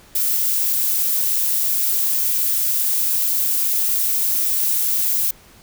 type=noise; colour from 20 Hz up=violet; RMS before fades=-19 dBFS; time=0.15-5.31 s; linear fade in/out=5 ms; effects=pink hiss -48 dBFS RMS until 5.62 s